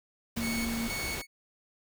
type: tone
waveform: sine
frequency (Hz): 230.8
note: A#3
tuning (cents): -17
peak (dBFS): -31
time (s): 0.36-0.89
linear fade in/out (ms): 20
type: noise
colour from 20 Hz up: pink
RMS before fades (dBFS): -37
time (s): 0.36-1.22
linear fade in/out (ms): 10
type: tone with tremolo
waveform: sawtooth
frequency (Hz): 2217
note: C#7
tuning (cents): 0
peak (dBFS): -31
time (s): 0.4-1.27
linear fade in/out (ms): 50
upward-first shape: square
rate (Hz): 2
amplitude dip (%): 55
effects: none